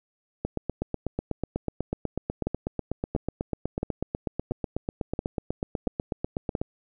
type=two click trains; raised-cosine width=2 ms; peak=-13 / -14 dBFS; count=7 / 51; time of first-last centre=2.47-6.552 / 0.45-6.615 s; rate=1.47 / 8.11 Hz; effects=none